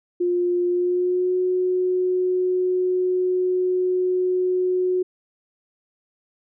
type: tone with pitch glide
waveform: sine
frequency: 353.6 to 366.1 Hz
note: F4 to F#4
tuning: +22 to -18 cents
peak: -18 dBFS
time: 0.2-5.03 s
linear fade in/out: 10 ms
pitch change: +60 cents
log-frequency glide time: 0.68-1.36 s
effects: none